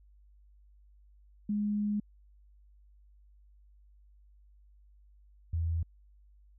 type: tone pair in turn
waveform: sine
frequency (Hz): 207.7 / 82.58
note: G#3 / E2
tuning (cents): 0 / +4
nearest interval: octave + major third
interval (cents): 1596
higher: first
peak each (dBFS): -28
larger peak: neither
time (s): 1.49-2 / 5.53-5.83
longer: first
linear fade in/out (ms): 5
effects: added 50 Hz sine -57 dBFS peak until 6.58 s